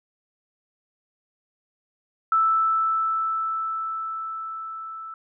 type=tone with level ramp; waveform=sine; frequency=1318.5 Hz; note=E6; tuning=in tune; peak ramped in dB=-16 to -34 dBFS; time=2.32-5.14 s; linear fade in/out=2 ms; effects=none